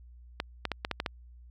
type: clicks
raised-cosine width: 0.3 ms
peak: -14 dBFS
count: 7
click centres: 0.401 / 0.653 / 0.717 / 0.849 / 0.913 / 1.001 / 1.062 s
effects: added 60 Hz sine -49 dBFS peak until 1.5 s